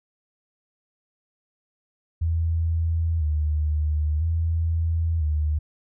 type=tone with vibrato; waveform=sine; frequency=79.1 Hz; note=D#2; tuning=29 cents sharp; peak=-20 dBFS; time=2.21-5.59 s; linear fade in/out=10 ms; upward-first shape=square; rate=0.5 Hz; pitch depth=70 cents each way; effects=none